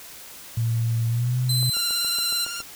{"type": "tone with pitch glide", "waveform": "sine", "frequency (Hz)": [115, 126.13], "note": ["A#2", "B2"], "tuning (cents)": [-23, 37], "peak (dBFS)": -20, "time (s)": [0.57, 1.7], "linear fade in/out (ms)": 5, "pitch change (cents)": 160, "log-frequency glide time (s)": [1.08, 1.37]}
{"type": "tone", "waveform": "sawtooth", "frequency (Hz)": 4057, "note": "B7", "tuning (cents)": 46, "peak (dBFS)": -20, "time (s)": [1.49, 2.45], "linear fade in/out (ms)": 5}
{"type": "click train", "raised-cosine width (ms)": 1, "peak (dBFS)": -26, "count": 8, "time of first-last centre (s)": [1.63, 2.604], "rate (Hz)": 7.19}
{"type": "tone with vibrato", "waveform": "10% pulse", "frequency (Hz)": 1396.9, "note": "F6", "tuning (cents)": 0, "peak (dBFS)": -21, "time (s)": [1.73, 2.62], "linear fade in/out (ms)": 10, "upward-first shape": "square", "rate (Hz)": 18, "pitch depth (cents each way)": 24}
{"effects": ["white hiss -42 dBFS RMS until 2.75 s"]}